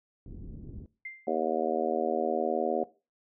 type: low-pass noise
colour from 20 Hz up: pink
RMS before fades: -43 dBFS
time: 0.26-0.86 s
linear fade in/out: 2 ms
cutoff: 310 Hz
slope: 24 dB/octave
type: tone with exponential decay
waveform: sine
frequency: 2093 Hz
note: C7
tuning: in tune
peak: -35 dBFS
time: 1.05-1.38 s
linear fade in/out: 5 ms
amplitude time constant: 71 ms
type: harmonic tone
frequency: 79.6 Hz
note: D#2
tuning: 40 cents sharp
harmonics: 3 / 4 / 5 / 6 / 7 / 8 / 9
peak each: -36 / -36 / -33 / -36 / -32 / -36 / -34 dBFS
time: 1.27-2.84 s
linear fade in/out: 5 ms
effects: noise-tail reverb RT60 0.3 s tail -18 dB re dry